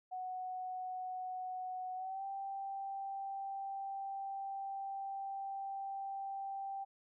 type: tone with pitch glide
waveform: sine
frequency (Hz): 740 to 784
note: F#5 to G5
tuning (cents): 0 to 0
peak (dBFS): -39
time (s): 0.11-6.85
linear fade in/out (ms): 20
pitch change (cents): +100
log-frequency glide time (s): 1.95-2.24
effects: none